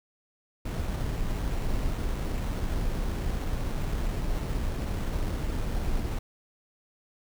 brown noise with sample-and-hold, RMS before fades -29 dBFS, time 0.65-6.19 s, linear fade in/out 5 ms, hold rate 4900 Hz, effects none

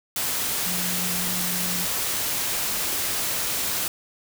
sine tone in noise, 179.2 Hz, F3, 45 cents sharp, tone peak -32 dBFS, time 0.66-1.85 s, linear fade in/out 2 ms, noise white, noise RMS -26 dBFS, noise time 0.16-3.88 s, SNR -9 dB, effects none

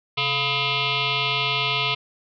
sine tone with frequency modulation, 132.6 Hz, C3, 23 cents sharp, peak -20 dBFS, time 0.17-1.95 s, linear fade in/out 10 ms, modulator 566 Hz, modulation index 6.4, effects none

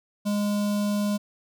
square tone with notch filter, 205.9 Hz, G#3, 15 cents flat, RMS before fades -25 dBFS, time 0.25-1.18 s, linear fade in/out 20 ms, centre 1900 Hz, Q 0.99, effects none

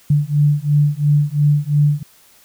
sine beating tone pair, 145.4 / 148.3 Hz, D3 / D3, -17 / +17 cents, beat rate 2.9 Hz, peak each -15 dBFS, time 0.1-2.03 s, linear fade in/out 5 ms, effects white hiss -50 dBFS RMS until 2.44 s

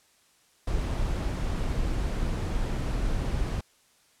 brown noise, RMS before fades -28 dBFS, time 0.67-3.61 s, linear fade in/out 5 ms, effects white hiss -63 dBFS RMS until 4.2 s + low-pass 10000 Hz 12 dB/octave

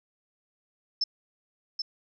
sine tone with echo, 5274 Hz, E8, in tune, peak -23 dBFS, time 1.01-1.04 s, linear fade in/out 5 ms, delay 780 ms, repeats 1, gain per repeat -5 dB, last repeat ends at 1.82 s, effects none

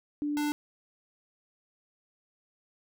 sine / square tone pair in turn, 293.7 / 295.7 Hz, D4 / D4, 0 / +12 cents, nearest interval unison, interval 12 cents, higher second, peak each -28 dBFS, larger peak neither, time 0.22-0.37 / 0.37-0.52 s, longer neither, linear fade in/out 0 ms, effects none

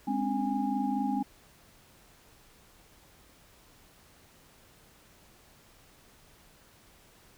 sine tone cluster, 205.9 / 260.4 / 284.8 / 820 Hz, G#3 / C4 / C#4 / G#5, -15 / -8 / +47 / -22 cents, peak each -33 / -31 / -35 / -33 dBFS, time 0.07-1.23 s, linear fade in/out 10 ms, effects pink hiss -59 dBFS RMS until 7.37 s

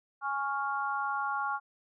sine chord, Db major, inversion second, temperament equal, 830.6 / 1108.7 / 1396.9 Hz, Ab5 / Db6 / F6, 0 / 0 / 0 cents, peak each -34 dBFS, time 0.21-1.6 s, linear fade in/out 50 ms, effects none

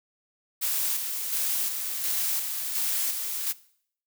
blue noise with tremolo, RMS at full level -27 dBFS, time 0.61-3.53 s, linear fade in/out 20 ms, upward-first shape square, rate 1.4 Hz, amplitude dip 40%, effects noise-tail reverb RT60 0.6 s tail -19 dB re dry

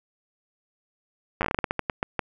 slowing click train, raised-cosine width 0.5 ms, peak -9 dBFS, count 15, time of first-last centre 1.41-2.193 s, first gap 9 ms, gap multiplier 1.25, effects none

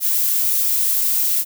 violet noise, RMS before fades -18 dBFS, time 0-1.45 s, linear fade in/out 50 ms, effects none

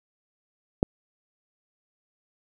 click, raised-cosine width 2 ms, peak -6 dBFS, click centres 0.829 s, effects 8-bit

